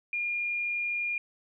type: tone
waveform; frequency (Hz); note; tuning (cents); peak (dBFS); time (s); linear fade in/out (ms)
sine; 2416; D7; +48; -28; 0.13-1.18; 2
effects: none